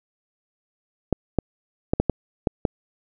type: clicks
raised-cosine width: 2 ms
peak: -5 dBFS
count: 7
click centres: 1.127 / 1.387 / 1.935 / 2 / 2.097 / 2.472 / 2.652 s
effects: none